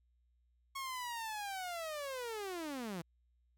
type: linear sweep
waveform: sawtooth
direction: down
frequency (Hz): 1100 to 158.8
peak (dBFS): -36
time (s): 0.75-3.02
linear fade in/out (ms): 10
effects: added 60 Hz sine -70 dBFS peak until 3.57 s